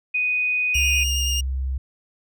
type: tone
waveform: sine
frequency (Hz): 2489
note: D#7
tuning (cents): 0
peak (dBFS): -19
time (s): 0.14-1.04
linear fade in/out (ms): 10
type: tone with vibrato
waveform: 25% pulse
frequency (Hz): 2825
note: F7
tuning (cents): +19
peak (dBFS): -19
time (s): 0.74-1.41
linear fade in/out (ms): 10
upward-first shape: square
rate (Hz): 9.5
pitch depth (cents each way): 10
type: tone with pitch glide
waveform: sine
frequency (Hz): 69.3 to 65.83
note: C#2 to C2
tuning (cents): 0 to +11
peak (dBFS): -22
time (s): 0.75-1.78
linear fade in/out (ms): 5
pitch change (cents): -89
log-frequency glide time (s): 0.97-1.43
effects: none